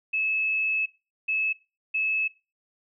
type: tone bursts at uneven times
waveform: sine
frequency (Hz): 2597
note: E7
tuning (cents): -26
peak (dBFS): -23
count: 3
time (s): 0.13-0.86 / 1.28-1.53 / 1.94-2.28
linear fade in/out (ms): 10
effects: noise-tail reverb RT60 0.3 s tail -19 dB re dry